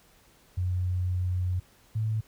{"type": "tone pair in turn", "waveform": "sine", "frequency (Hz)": [90.7, 109.43], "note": ["F#2", "A2"], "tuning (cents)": [-34, -9], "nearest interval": "minor third", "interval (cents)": 325, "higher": "second", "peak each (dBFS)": -25, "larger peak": "neither", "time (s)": [[0.57, 1.6], [1.95, 2.21]], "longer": "first", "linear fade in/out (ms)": 10, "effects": ["pink hiss -60 dBFS RMS until 2.27 s"]}